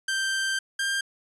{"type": "tone pair in turn", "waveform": "sawtooth", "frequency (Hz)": [1568, 1592.6], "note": ["G6", "G6"], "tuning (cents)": [0, 27], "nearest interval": "unison", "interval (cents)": 27, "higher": "second", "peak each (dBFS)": -21, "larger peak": "neither", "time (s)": [[0.08, 0.59], [0.79, 1.01]], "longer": "first", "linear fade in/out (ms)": 5, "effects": ["resampled to 24000 Hz"]}